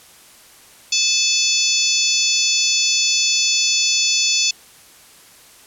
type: harmonic tone with a mistuned harmonic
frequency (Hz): 868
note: A5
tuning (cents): -24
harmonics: 3 / 4 / 5 / 6 / 7 / 8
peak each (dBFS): -22 / -22 / -22 / -22 / -22 / -22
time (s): 0.92-4.51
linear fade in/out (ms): 5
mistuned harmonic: 5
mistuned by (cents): +50
effects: white hiss -46 dBFS RMS until 5.66 s + low-pass 12000 Hz 12 dB/octave